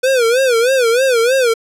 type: tone with vibrato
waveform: square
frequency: 493.9 Hz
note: B4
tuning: in tune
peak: -11 dBFS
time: 0.03-1.54 s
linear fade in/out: 10 ms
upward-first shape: sine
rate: 3.2 Hz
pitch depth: 150 cents each way
effects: low-pass 12000 Hz 12 dB/octave